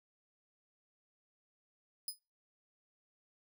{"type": "tone with exponential decay", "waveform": "15% pulse", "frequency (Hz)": 5000, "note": "D#8", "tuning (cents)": 8, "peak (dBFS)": -27, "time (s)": [2.08, 2.19], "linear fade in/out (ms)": 2, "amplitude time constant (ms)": 22, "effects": ["noise-tail reverb RT60 0.3 s tail -26 dB re dry"]}